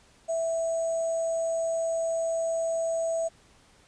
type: tone with sample-and-hold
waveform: sine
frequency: 659.3 Hz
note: E5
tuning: in tune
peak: -25 dBFS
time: 0.28-3.29 s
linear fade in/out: 20 ms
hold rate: 7350 Hz
effects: pink hiss -59 dBFS RMS until 3.87 s + resampled to 22050 Hz